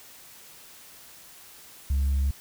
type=tone; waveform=sine; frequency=68.8 Hz; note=C#2; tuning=12 cents flat; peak=-19 dBFS; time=1.9-2.31 s; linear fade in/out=5 ms; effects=tanh soft clip ceiling -20 dBFS + white hiss -49 dBFS RMS until 2.4 s